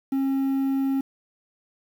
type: tone with quantisation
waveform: triangle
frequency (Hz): 270.5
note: C#4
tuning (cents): -42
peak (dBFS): -19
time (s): 0.12-1.01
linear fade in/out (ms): 5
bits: 8
effects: none